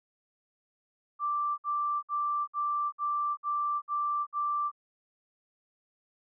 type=tone bursts; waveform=sine; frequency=1174.7 Hz; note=D6; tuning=in tune; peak=-27 dBFS; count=8; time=1.19-4.716 s; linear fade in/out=50 ms; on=390 ms; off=58 ms; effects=none